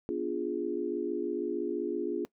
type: chord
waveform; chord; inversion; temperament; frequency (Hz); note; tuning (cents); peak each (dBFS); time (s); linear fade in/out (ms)
sine; B diminished seventh; none; equal; 246.9 / 293.7 / 349.2 / 415.3; B3 / D4 / F4 / Ab4; 0 / 0 / 0 / 0; -39 / -36 / -33 / -35; 0.09-2.25; 0
effects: noise-tail reverb RT60 0.1 s tail -21 dB re dry